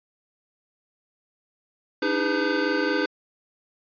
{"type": "tone cluster", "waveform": "square", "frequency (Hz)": [293.4, 318, 405.9, 500, 1537], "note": ["D4", "D#4", "G#4", "B4", "G6"], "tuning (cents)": [-2, 38, -40, 21, -35], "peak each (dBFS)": -29, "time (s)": [2.02, 3.06], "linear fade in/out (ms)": 5, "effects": ["resampled to 11025 Hz"]}